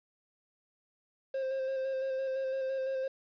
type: tone with vibrato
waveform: triangle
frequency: 530 Hz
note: C5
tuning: 22 cents sharp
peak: -29 dBFS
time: 1.34-3.08 s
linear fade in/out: 5 ms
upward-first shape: square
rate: 5.9 Hz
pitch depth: 17 cents each way
effects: resampled to 11025 Hz + 10-bit